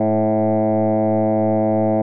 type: tone with frequency modulation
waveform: sine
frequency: 433.5 Hz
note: A4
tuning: 26 cents flat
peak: -13 dBFS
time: 0-2.02 s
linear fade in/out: 5 ms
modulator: 108 Hz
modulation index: 2.8
effects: tanh soft clip ceiling -10 dBFS